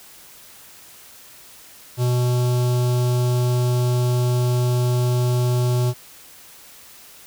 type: tone with notch filter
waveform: square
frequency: 123.47 Hz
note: B2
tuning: in tune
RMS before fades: -19 dBFS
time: 1.97-5.94 s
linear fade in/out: 50 ms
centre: 1900 Hz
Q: 0.74
effects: white hiss -45 dBFS RMS until 7.26 s